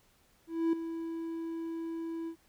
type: tone with ADSR envelope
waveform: triangle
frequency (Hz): 329.6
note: E4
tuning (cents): 0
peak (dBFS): -22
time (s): 0.47-2.36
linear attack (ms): 260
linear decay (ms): 4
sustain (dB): -11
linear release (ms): 82
effects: pink hiss -67 dBFS RMS until 2.48 s